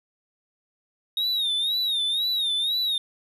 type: tone with vibrato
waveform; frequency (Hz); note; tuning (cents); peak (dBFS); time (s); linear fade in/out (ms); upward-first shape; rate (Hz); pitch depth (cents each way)
triangle; 3729; A#7; 0; -21; 1.17-2.98; 2; sine; 2; 110
effects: none